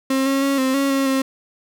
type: tone with pitch steps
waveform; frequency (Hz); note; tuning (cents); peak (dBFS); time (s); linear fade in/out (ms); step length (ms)
35% pulse; 266.6 / 272.3 / 275.9 / 262.2 / 276 / 272 / 266.9; C4 / C#4 / C#4 / C4 / C#4 / C#4 / C4; +33 / -31 / -8 / +4 / -7 / -33 / +35; -15; 0.1-1.22; 5; 160
effects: none